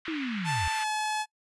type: band-pass noise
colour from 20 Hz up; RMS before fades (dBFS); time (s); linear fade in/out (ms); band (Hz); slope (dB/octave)
white; -39; 0.05-0.84; 2; 1300 to 2800; 24
type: linear sweep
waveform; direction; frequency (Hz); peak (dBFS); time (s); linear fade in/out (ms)
sine; down; 332.8 to 69.1; -30; 0.08-0.68; 0
type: tone with pitch glide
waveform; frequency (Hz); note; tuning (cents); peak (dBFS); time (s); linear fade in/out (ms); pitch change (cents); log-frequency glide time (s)
sawtooth; 880 to 856.4; A5 to A5; 0 to -47; -24; 0.44-1.26; 50; -47; 0.73-0.87
effects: noise-tail reverb RT60 0.1 s tail -26 dB re dry + resampled to 24000 Hz